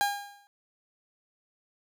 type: tone with exponential decay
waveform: 30% pulse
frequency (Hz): 810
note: G#5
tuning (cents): -43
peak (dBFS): -19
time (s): 0.01-0.47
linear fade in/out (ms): 0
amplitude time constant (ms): 100
effects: none